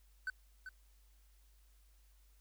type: tone with echo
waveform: triangle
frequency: 1517 Hz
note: F#6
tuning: 43 cents sharp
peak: -34 dBFS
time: 0.27-0.3 s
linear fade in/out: 2 ms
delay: 390 ms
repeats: 1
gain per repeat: -9 dB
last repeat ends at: 0.69 s
effects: added 50 Hz sine -63 dBFS peak until 2.4 s + white hiss -74 dBFS RMS until 2.4 s